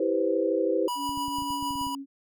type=chord; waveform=sine; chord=C major seventh; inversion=first; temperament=just; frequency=327 / 392.4 / 490.5 / 523.3 Hz; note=E4 / G4 / B4 / C5; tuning=-14 / +2 / -12 / 0 cents; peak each=-28 dBFS; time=0-0.88 s; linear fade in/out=5 ms
type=tone with tremolo; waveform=square; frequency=977 Hz; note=B5; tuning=19 cents flat; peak=-28 dBFS; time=0.88-1.95 s; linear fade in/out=2 ms; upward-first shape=triangle; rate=6.6 Hz; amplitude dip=40%
type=tone with pitch glide; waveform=sine; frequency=282.8 to 275.5 Hz; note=C#4 to C#4; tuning=+35 to -11 cents; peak=-34 dBFS; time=0.95-2.06 s; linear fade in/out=50 ms; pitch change=-46 cents; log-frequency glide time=1.61-1.86 s
type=clicks; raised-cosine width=5 ms; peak=-31 dBFS; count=11; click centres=1.093 / 1.175 / 1.282 / 1.385 / 1.422 / 1.505 / 1.626 / 1.708 / 1.756 / 1.813 / 1.868 s
effects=none